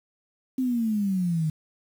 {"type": "exponential sweep", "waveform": "sine", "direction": "down", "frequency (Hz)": [263.8, 153.1], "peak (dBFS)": -22, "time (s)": [0.58, 1.5], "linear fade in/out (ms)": 5, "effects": ["8-bit"]}